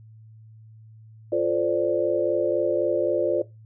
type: chord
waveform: sine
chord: D minor seventh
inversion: first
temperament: equal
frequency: 349.2 / 440 / 523.3 / 587.3 Hz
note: F4 / A4 / C5 / D5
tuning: 0 / 0 / 0 / 0 cents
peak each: -25 / -28 / -26 / -24 dBFS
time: 1.32-3.42 s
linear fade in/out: 5 ms
effects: noise-tail reverb RT60 0.2 s tail -17 dB re dry + added 110 Hz sine -45 dBFS peak until 3.65 s